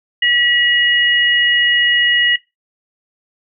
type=tone pair together; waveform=sine; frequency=1935 / 2890 Hz; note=B6 / F#7; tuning=-36 / -41 cents; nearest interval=perfect fifth; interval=695 cents; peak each=-14 dBFS; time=0.22-2.36 s; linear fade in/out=5 ms; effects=noise-tail reverb RT60 0.2 s tail -18 dB re dry